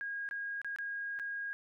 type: tone with dropouts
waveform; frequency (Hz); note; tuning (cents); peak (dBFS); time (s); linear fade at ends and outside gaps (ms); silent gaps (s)
sine; 1633; G#6; -30; -36; 0.01-1.53; 0; 0.289-0.311 / 0.616-0.646 / 0.761-0.786 / 1.19-1.197
effects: none